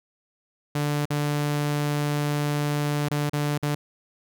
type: tone with dropouts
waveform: sawtooth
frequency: 146.83 Hz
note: D3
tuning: in tune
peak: -19 dBFS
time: 0.75-3.75 s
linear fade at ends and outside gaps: 5 ms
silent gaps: 1.055-1.103 / 3.086-3.11 / 3.296-3.332 / 3.579-3.627 s
effects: none